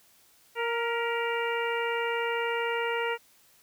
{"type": "harmonic tone with a mistuned harmonic", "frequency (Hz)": 466.2, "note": "A#4", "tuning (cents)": 0, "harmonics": [1, 2, 3, 4, 5, 6], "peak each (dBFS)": [-30, -33, -35, -36, -37, -38], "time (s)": [0.55, 3.18], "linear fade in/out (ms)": 50, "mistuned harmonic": 4, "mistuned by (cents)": 40, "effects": ["white hiss -61 dBFS RMS until 3.62 s"]}